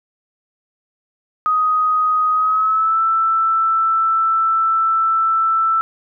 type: tone with pitch glide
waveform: sine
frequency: 1252 to 1326.4 Hz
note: D#6 to E6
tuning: +10 to +10 cents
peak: -13 dBFS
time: 1.46-5.81 s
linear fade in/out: 0 ms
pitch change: +100 cents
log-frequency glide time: 2.32-3.01 s
effects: none